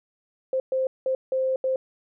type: tone bursts at uneven times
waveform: sine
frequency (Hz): 523.3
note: C5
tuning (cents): 0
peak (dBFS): -21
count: 5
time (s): 0.53-0.6 / 0.72-0.87 / 1.06-1.15 / 1.32-1.56 / 1.64-1.76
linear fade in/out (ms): 2
effects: none